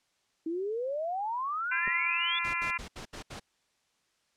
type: exponential sweep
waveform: sine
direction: up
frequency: 315.2 to 3520 Hz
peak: -30 dBFS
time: 0.46-2.39 s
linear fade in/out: 5 ms
type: harmonic tone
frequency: 341.7 Hz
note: F4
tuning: 38 cents flat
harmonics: 3 / 4 / 5 / 6 / 7 / 8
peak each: -36 / -38 / -40 / -35 / -33 / -41 dBFS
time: 1.71-2.78 s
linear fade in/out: 10 ms
type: clicks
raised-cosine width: 2 ms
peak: -33 / -30 dBFS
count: 2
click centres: 1.874 / 1.879 s
type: noise bursts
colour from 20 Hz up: pink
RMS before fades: -42 dBFS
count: 6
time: 2.44-3.399 s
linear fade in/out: 10 ms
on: 99 ms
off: 73 ms
effects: white hiss -73 dBFS RMS until 4.36 s + low-pass 7000 Hz 12 dB/octave